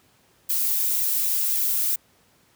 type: noise with flanger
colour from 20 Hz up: violet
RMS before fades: -23 dBFS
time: 0.49-1.96 s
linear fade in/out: 10 ms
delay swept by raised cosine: 1.3 to 7.1 ms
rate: 1.9 Hz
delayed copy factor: -0.65
effects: pink hiss -60 dBFS RMS until 2.55 s + high-pass 80 Hz 12 dB/octave